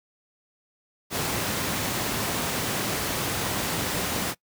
pink high-pass noise, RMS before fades -28 dBFS, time 1.1-4.35 s, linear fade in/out 50 ms, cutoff 100 Hz, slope 12 dB/octave, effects noise-tail reverb RT60 0.1 s tail -22 dB re dry

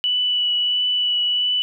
sine tone with vibrato, 2960 Hz, F#7, in tune, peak -17 dBFS, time 0.04-1.62 s, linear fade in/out 0 ms, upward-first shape triangle, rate 1.5 Hz, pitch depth 14 cents each way, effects none

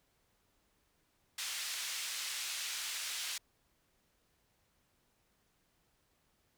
pink band-pass noise, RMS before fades -40 dBFS, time 1.38-3.38 s, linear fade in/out 5 ms, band 2500 to 9300 Hz, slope 12 dB/octave, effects pink hiss -75 dBFS RMS until 6.57 s

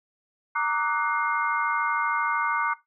sine tone cluster, 927 / 1165 / 1258 / 1484 / 2127 Hz, A#5 / D6 / D#6 / F#6 / C7, -10 / -14 / +19 / +5 / +28 cents, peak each -29 / -27 / -35 / -28 / -32 dBFS, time 0.55-2.74 s, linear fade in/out 10 ms, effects noise-tail reverb RT60 0.2 s tail -18 dB re dry

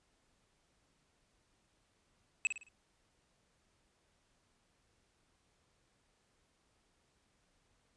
square tone with echo, 2586 Hz, E7, 34 cents flat, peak -28 dBFS, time 2.45-2.47 s, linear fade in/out 0 ms, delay 54 ms, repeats 4, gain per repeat -8 dB, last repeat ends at 2.686 s, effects pink hiss -75 dBFS RMS until 7.96 s + resampled to 22050 Hz

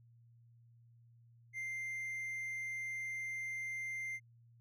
triangle tone, 2093 Hz, C7, in tune, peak -37 dBFS, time 1.53-4.2 s, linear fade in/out 50 ms, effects added 117 Hz sine -61 dBFS peak until 4.6 s

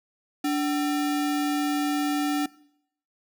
sine tone with sample-and-hold, 291.5 Hz, D4, 13 cents flat, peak -22 dBFS, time 0.44-2.46 s, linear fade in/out 5 ms, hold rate 1050 Hz, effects noise-tail reverb RT60 0.7 s tail -21 dB re dry

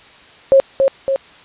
sine tone with echo, 541 Hz, C#5, 42 cents flat, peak -5 dBFS, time 0.52-0.6 s, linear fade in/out 0 ms, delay 280 ms, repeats 2, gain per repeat -4 dB, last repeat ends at 1.16 s, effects white hiss -43 dBFS RMS until 1.44 s + resampled to 8000 Hz

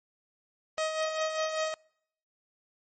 sawtooth tone with tremolo, 630 Hz, D#5, 21 cents sharp, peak -23 dBFS, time 0.78-1.74 s, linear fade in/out 0 ms, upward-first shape sine, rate 5.1 Hz, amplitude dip 50%, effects noise-tail reverb RT60 0.7 s tail -26 dB re dry + MP3 32 kbps

